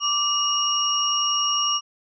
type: tone cluster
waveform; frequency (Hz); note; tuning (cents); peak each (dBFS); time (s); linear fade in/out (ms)
sine; 1171 / 2878 / 5600; D6 / F#7 / F8; -5 / -49 / +4; -24; 0-1.81; 50
effects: none